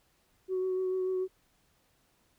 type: tone with vibrato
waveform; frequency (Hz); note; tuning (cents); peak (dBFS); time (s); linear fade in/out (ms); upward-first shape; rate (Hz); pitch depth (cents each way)
sine; 372.5; F#4; +12; -27; 0.48-1.28; 50; triangle; 6.8; 19
effects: tanh soft clip ceiling -25 dBFS + pink hiss -70 dBFS RMS until 2.38 s